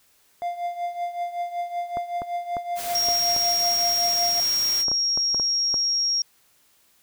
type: tone with tremolo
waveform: triangle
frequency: 698.5 Hz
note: F5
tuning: in tune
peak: -21 dBFS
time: 0.42-4.4 s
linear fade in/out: 0 ms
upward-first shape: triangle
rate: 5.3 Hz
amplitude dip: 80%
type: clicks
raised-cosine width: 1 ms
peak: -19 dBFS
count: 11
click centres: 1.971 / 2.219 / 2.568 / 3.086 / 3.364 / 4.883 / 4.916 / 5.175 / 5.346 / 5.398 / 5.742 s
type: noise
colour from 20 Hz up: white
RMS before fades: -33 dBFS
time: 2.75-4.85 s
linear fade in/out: 50 ms
type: tone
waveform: sine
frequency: 5588 Hz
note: F8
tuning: in tune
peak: -20 dBFS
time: 2.95-6.22 s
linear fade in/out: 2 ms
effects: white hiss -61 dBFS RMS until 7.02 s